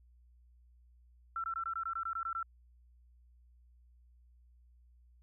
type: tone bursts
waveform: sine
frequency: 1345 Hz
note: E6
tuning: 34 cents sharp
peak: -34 dBFS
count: 11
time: 1.36-2.429 s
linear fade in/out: 2 ms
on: 79 ms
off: 20 ms
effects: added 60 Hz sine -60 dBFS peak until 5.22 s